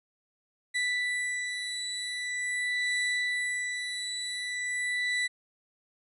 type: beating tone pair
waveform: 35% pulse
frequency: 1975.5 / 1975.94 Hz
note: B6 / B6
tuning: 0 / 0 cents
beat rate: 0.44 Hz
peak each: -29 / -33 dBFS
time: 0.74-5.28 s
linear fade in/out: 20 ms
effects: resampled to 24000 Hz